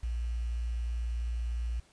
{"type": "tone with quantisation", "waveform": "sine", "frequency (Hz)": 58.5, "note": "A#1", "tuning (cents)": 7, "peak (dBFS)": -30, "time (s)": [0.03, 1.8], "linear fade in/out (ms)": 5, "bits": 9, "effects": ["pink hiss -63 dBFS RMS until 1.92 s", "resampled to 22050 Hz"]}